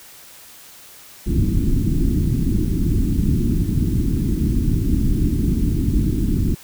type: low-pass noise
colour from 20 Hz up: pink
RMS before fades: -18 dBFS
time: 1.26-6.55 s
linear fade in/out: 10 ms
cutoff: 330 Hz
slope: 48 dB/octave
effects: white hiss -43 dBFS RMS until 6.63 s